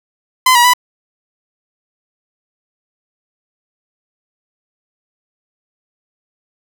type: tone with pitch steps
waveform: sawtooth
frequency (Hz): 1023 / 961 / 990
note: C6 / B5 / B5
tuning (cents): -39 / -48 / +4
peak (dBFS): -3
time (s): 0.46-0.736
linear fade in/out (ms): 5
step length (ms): 92
effects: none